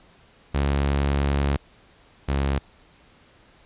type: tone pair in turn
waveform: sawtooth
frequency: 70.2 / 69.15 Hz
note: C#2 / C#2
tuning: +22 / -4 cents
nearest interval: unison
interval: 26 cents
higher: first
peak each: -16 / -17 dBFS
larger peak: first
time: 0.54-1.57 / 2.28-2.59 s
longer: first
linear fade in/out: 10 ms
effects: pink hiss -55 dBFS RMS until 3.65 s + resampled to 8000 Hz